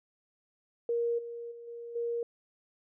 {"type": "tone with level steps", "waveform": "sine", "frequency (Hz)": 470, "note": "A#4", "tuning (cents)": 14, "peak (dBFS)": [-27, -38, -44, -40, -30], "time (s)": [0.89, 2.23], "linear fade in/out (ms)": 2, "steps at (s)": [1.18, 1.51, 1.67, 1.95], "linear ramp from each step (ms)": 10, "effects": []}